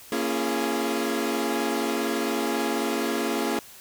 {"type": "chord", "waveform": "sawtooth", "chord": "Bb minor seventh", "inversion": "none", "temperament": "equal with one note detuned", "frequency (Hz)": [233.1, 277.2, 340.5, 415.3], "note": ["Bb3", "Db4", "F4", "Ab4"], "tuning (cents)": [0, 0, -44, 0], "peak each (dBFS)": -26, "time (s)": [0.12, 3.59], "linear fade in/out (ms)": 2, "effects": ["white hiss -47 dBFS RMS until 3.8 s"]}